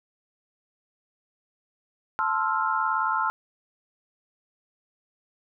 sine chord, F major seventh, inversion first, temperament equal, 880 / 1046.5 / 1318.5 / 1396.9 Hz, A5 / C6 / E6 / F6, 0 / 0 / 0 / 0 cents, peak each -28 dBFS, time 2.19-3.3 s, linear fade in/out 0 ms, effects none

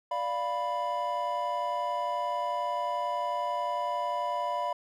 triangle chord, B diminished, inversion first, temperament equal, 587.3 / 698.5 / 987.8 Hz, D5 / F5 / B5, 0 / 0 / 0 cents, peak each -33 / -32 / -29 dBFS, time 0.11-4.73 s, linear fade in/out 5 ms, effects none

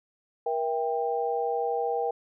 sine chord, E diminished, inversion second, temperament just, 474.7 / 659.3 / 791.1 Hz, Bb4 / E5 / G5, +31 / 0 / +16 cents, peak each -28 / -34 / -29 dBFS, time 0.46-2.11 s, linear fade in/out 5 ms, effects none

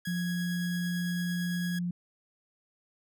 sawtooth tone with tremolo, 1661.2 Hz, G#6, in tune, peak -33 dBFS, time 0.05-1.79 s, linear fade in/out 5 ms, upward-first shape triangle, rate 8.9 Hz, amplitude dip 25%
sine tone, 175.9 Hz, F3, 13 cents sharp, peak -29 dBFS, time 0.07-1.91 s, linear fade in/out 5 ms
effects none

